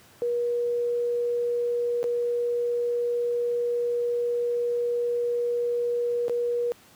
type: tone with dropouts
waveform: sine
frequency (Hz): 479.2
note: A#4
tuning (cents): +48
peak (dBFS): -23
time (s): 0.22-6.72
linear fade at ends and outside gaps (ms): 0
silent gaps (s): 2.03-2.041 / 6.282-6.296
effects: pink hiss -54 dBFS RMS until 6.95 s + high-pass 100 Hz 12 dB/octave